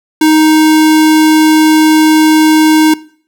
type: tone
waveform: square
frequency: 312 Hz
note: D#4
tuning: 5 cents sharp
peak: -5 dBFS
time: 0.21-2.94 s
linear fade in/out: 5 ms
effects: noise-tail reverb RT60 0.5 s tail -20 dB re dry